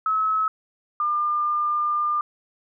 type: tone pair in turn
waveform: sine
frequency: 1290 / 1201.3 Hz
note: E6 / D6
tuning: -38 / +39 cents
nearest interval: minor second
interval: 123 cents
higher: first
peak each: -19 / -20 dBFS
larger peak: first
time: 0.06-0.48 / 1-2.21 s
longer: second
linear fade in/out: 2 ms
effects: none